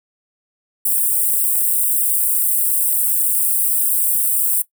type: high-pass noise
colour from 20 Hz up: white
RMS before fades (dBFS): -17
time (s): 0.85-4.62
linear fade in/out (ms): 5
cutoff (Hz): 8100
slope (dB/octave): 96
effects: noise-tail reverb RT60 0.1 s tail -18 dB re dry